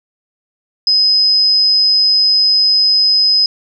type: tone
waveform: sine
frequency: 5050 Hz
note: D#8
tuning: 25 cents sharp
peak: -8 dBFS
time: 0.87-3.46 s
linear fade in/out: 2 ms
effects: none